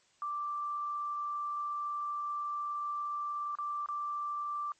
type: tone with dropouts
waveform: sine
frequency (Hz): 1174.7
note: D6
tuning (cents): 0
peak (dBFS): -33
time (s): 0.22-4.72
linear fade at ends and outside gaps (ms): 1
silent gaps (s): 3.553-3.586 / 3.861-3.887
effects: white hiss -68 dBFS RMS until 4.79 s + MP3 32 kbps